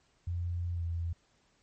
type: tone with pitch glide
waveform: sine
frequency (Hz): 87 to 84.47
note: F2 to E2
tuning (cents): -6 to +43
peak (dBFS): -31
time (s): 0.27-1.13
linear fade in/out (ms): 5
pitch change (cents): -51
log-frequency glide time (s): 0.74-0.82
effects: pink hiss -70 dBFS RMS until 1.62 s + MP3 32 kbps

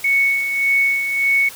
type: tone with tremolo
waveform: sine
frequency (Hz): 2217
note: C#7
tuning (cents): 0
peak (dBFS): -12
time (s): 0.04-1.49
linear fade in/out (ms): 5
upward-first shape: sine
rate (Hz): 1.7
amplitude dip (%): 55
effects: white hiss -37 dBFS RMS until 1.55 s

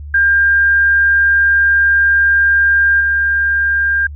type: tone with level steps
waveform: sine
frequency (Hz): 1600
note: G6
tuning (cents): +35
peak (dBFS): -8 / -11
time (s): 0.14-4.07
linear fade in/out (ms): 5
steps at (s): 3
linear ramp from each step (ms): 10
effects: added 73 Hz sine -26 dBFS peak until 4.15 s

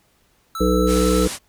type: tone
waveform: square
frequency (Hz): 1318.5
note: E6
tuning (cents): 0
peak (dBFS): -27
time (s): 0.55-1.25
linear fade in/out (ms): 2
type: harmonic tone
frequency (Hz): 61.74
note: B1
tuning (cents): 0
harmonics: 1 / 3 / 5 / 7 / 8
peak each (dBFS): -21 / -21 / -21 / -21 / -21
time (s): 0.6-1.28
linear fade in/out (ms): 10
type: low-pass noise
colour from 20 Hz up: white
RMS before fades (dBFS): -30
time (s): 0.86-1.39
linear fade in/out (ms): 50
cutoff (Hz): 11000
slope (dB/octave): 48
effects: pink hiss -61 dBFS RMS until 1.48 s

